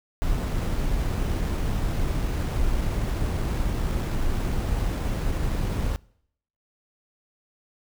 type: noise with sample-and-hold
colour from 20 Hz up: brown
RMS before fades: -25 dBFS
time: 0.22-5.96 s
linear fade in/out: 0 ms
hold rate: 8820 Hz
effects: noise-tail reverb RT60 0.7 s tail -24 dB re dry